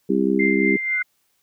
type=harmonic tone; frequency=66.2 Hz; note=C2; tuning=21 cents sharp; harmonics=3 / 4 / 5 / 6; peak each=-22 / -22 / -22 / -22 dBFS; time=0.09-0.77 s; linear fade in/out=10 ms
type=tone with tremolo; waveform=sine; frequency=2093 Hz; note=C7; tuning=in tune; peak=-18 dBFS; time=0.39-1.03 s; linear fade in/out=10 ms; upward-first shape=triangle; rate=4.1 Hz; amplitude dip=55%
type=tone with exponential growth; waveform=sine; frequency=1480 Hz; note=F#6; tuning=in tune; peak=-22 dBFS; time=0.79-1.02 s; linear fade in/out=2 ms; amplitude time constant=48 ms
effects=white hiss -67 dBFS RMS until 1.42 s